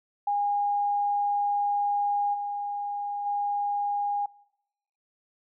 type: tone with level steps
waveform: sine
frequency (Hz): 816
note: G#5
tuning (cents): -31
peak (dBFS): -23 / -29 / -25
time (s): 0.27-4.26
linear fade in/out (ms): 5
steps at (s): 2.33 / 3.25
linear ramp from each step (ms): 20
effects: noise-tail reverb RT60 0.9 s tail -24 dB re dry